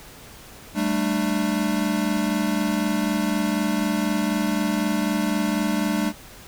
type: chord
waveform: square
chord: G suspended second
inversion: none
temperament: equal with one note detuned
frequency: 196 / 220 / 298.5 Hz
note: G3 / A3 / D4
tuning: 0 / 0 / +28 cents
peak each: -26 dBFS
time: 0.74-6.13 s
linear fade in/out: 50 ms
effects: pink hiss -44 dBFS RMS until 6.47 s